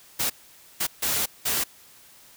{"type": "noise bursts at uneven times", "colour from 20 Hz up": "white", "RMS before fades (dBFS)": -25, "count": 4, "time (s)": [[0.19, 0.3], [0.8, 0.87], [1.02, 1.26], [1.45, 1.64]], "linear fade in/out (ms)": 10, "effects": ["white hiss -52 dBFS RMS until 2.36 s"]}